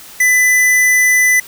square tone, 2000 Hz, B6, 21 cents sharp, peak -9 dBFS, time 0.2-1.4 s, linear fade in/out 5 ms, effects white hiss -36 dBFS RMS until 1.47 s

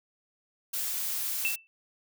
blue noise, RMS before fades -32 dBFS, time 0.73-1.56 s, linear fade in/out 10 ms
sine tone with exponential decay, 2663 Hz, E7, 17 cents sharp, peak -23 dBFS, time 1.45-1.67 s, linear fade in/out 0 ms, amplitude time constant 46 ms
effects none

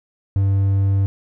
triangle tone, 98 Hz, G2, in tune, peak -12 dBFS, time 0.36-1.06 s, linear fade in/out 0 ms, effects none

